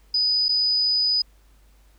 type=tone with dropouts; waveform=sine; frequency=4978 Hz; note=D#8; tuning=in tune; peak=-18 dBFS; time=0.14-1.22 s; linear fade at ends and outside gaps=5 ms; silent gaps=0.484-0.49 s; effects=added 50 Hz sine -52 dBFS peak until 1.98 s + pink hiss -62 dBFS RMS until 1.98 s